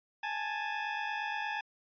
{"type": "tone pair together", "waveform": "20% pulse", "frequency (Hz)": [830.6, 879.1], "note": ["G#5", "A5"], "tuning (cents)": [0, -2], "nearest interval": "minor second", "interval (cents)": 98, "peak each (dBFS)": [-31, -32], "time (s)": [0.23, 1.61], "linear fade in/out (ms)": 5, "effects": ["resampled to 11025 Hz"]}